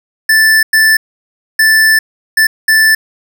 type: tone bursts at uneven times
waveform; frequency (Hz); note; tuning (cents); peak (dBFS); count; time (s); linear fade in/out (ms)
square; 1760; A6; 0; -6; 5; 0.29-0.63 / 0.73-0.97 / 1.59-1.99 / 2.37-2.47 / 2.68-2.95; 5
effects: none